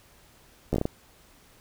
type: slowing click train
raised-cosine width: 2 ms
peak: -12 dBFS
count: 6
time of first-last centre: 0.73-0.855 s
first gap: 13 ms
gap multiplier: 1.33
effects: pink hiss -57 dBFS RMS until 1.6 s

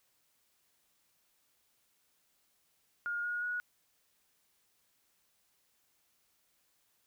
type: tone with pitch steps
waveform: sine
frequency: 1422 / 1440.2 / 1458.6 Hz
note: F6 / F#6 / F#6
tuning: +31 / -47 / -25 cents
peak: -33 dBFS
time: 3.06-3.6 s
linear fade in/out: 0 ms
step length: 180 ms
effects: white hiss -74 dBFS RMS until 7.06 s

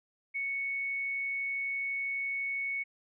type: tone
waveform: sine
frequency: 2217 Hz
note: C#7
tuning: in tune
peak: -31 dBFS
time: 0.34-2.84 s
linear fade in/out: 20 ms
effects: none

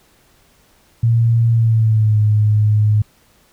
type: tone with pitch glide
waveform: sine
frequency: 115.7 to 106.1 Hz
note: A#2 to G#2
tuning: -13 to +38 cents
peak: -10 dBFS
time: 1.03-3.02 s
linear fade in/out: 5 ms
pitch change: -149 cents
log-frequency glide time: 1.51-2.19 s
effects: pink hiss -54 dBFS RMS until 3.52 s

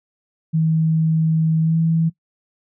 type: tone with pitch glide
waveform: sine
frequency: 160.1 to 163.28 Hz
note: D#3 to E3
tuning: +50 to -16 cents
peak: -14 dBFS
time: 0.53-2.1 s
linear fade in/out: 20 ms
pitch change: +34 cents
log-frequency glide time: 1.61-1.77 s
effects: noise-tail reverb RT60 0.1 s tail -20 dB re dry

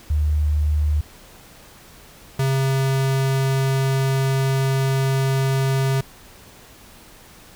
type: tone pair in turn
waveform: sine / square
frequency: 75.2 / 134.38 Hz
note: D2 / C3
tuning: +42 / +47 cents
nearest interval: minor seventh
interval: 1005 cents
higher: second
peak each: -16 / -18 dBFS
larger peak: first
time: 0.1-1.01 / 2.39-6.01 s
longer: second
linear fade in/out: 5 ms
effects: pink hiss -46 dBFS RMS until 7.55 s

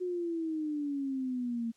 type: exponential sweep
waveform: sine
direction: down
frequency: 366.5 to 227 Hz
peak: -31 dBFS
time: 0-1.72 s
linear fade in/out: 20 ms
effects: white hiss -69 dBFS RMS until 1.76 s + low-pass 8000 Hz 12 dB/octave

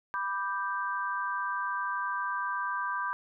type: chord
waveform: sine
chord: G major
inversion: first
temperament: equal with one note detuned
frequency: 987.8 / 1180.8 / 1568 Hz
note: B5 / D6 / G6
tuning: 0 / +9 / 0 cents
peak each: -34 dBFS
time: 0.14-3.13 s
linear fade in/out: 0 ms
effects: none

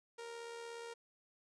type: tone with amplitude modulation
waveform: sawtooth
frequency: 466.2 Hz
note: A#4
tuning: in tune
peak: -40 dBFS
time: 0.18-0.94 s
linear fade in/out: 10 ms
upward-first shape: sine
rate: 76.8 Hz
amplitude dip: 40%
effects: resampled to 22050 Hz

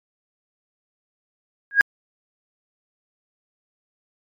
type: tone with exponential growth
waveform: sine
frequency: 1636 Hz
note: G#6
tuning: 26 cents flat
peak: -3 dBFS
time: 1.71-1.81 s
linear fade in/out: 0 ms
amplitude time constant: 21 ms
effects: tanh soft clip ceiling -3 dBFS + MP3 96 kbps

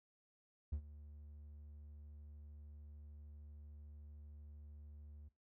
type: tone with ADSR envelope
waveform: triangle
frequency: 73.9 Hz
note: D2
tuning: 11 cents sharp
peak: -34 dBFS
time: 0.72-5.29 s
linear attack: 8 ms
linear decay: 79 ms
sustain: -17 dB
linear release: 14 ms
effects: noise-tail reverb RT60 0.2 s tail -19 dB re dry

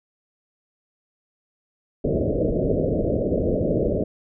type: low-pass noise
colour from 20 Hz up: white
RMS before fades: -22 dBFS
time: 2.04-4.04 s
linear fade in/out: 10 ms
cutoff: 620 Hz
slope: 96 dB/octave
effects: none

